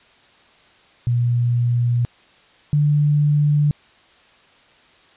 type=tone pair in turn; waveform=sine; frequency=120.5 / 147.44 Hz; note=B2 / D3; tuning=-42 / +7 cents; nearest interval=minor third; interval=349 cents; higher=second; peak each=-15 / -13 dBFS; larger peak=second; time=1.07-2.05 / 2.73-3.71 s; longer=neither; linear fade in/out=0 ms; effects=white hiss -52 dBFS RMS until 5.16 s + resampled to 8000 Hz